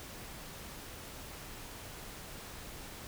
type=silence; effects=pink hiss -47 dBFS RMS until 3.07 s